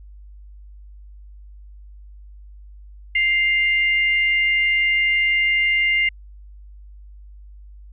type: tone pair together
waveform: sine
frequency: 2098 / 2800 Hz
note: C7 / F7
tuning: +4 / +4 cents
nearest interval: perfect fourth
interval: 500 cents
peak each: -16 / -24 dBFS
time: 3.15-6.09 s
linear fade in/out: 5 ms
effects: added 50 Hz sine -39 dBFS peak until 7.92 s